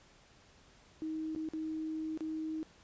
sine tone with dropouts, 315.3 Hz, D#4, 23 cents sharp, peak -35 dBFS, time 1.02-2.63 s, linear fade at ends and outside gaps 0 ms, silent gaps 1.35-1.361 / 1.488-1.535 / 2.175-2.207 s, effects pink hiss -62 dBFS RMS until 2.83 s + resampled to 16000 Hz

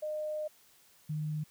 sine tone pair in turn, 611 / 152.75 Hz, D#5 / D#3, -32 / -32 cents, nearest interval 2 octaves, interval 2400 cents, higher first, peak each -33 / -32 dBFS, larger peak second, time 0.02-0.48 / 1.09-1.44 s, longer first, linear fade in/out 10 ms, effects white hiss -63 dBFS RMS until 1.5 s

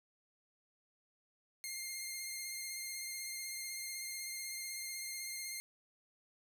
10% pulse tone with vibrato, 2117 Hz, C7, 20 cents sharp, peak -32 dBFS, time 1.64-5.6 s, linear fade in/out 0 ms, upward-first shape sine, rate 16 Hz, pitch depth 22 cents each way, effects none

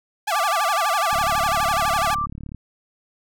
sawtooth tone with vibrato, 752 Hz, F#5, 28 cents sharp, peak -17 dBFS, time 0.27-2.15 s, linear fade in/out 10 ms, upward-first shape sine, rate 12 Hz, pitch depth 240 cents each way
sine tone, 1177 Hz, D6, 3 cents sharp, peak -21 dBFS, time 0.32-2.26 s, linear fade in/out 5 ms
click train, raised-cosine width 5 ms, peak -22 dBFS, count 52, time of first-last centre 1.13-2.547 s, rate 36 Hz
effects none

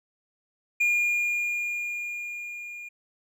triangle tone with level ramp, 2421 Hz, D#7, 48 cents flat, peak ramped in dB -18 to -36 dBFS, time 0.8-2.89 s, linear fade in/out 10 ms, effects none

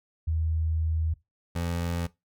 sine / 25% pulse tone pair in turn, 80.1 / 85.61 Hz, E2 / F2, -49 / -34 cents, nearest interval minor second, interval 115 cents, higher second, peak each -24 dBFS, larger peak neither, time 0.27-1.14 / 1.55-2.07 s, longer first, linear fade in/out 10 ms, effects noise-tail reverb RT60 0.2 s tail -19 dB re dry

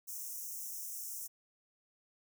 white high-pass noise, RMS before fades -43 dBFS, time 0.07-1.28 s, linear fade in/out 20 ms, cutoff 5500 Hz, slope 96 dB/octave, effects none

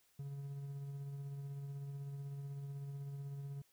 triangle tone with tremolo, 140 Hz, C#3, 18 cents sharp, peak -39 dBFS, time 0.19-3.62 s, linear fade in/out 5 ms, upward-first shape triangle, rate 16 Hz, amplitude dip 35%, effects white hiss -73 dBFS RMS until 3.72 s

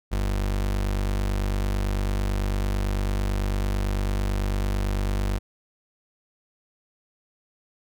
35% pulse tone, 49 Hz, G1, in tune, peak -21 dBFS, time 0.11-5.39 s, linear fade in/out 20 ms, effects none

